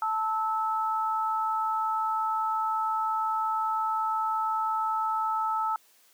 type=tone pair together; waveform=sine; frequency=880 / 1305.6 Hz; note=A5 / E6; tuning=0 / -17 cents; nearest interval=perfect fifth; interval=683 cents; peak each=-28 dBFS; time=0.02-5.76 s; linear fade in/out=2 ms; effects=white hiss -61 dBFS RMS until 6.13 s + high-pass 300 Hz 12 dB/octave